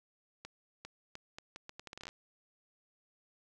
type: accelerating click train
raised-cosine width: 0.2 ms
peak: -28 dBFS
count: 16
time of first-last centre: 0.45-2.089 s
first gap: 400 ms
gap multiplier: 0.76
effects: none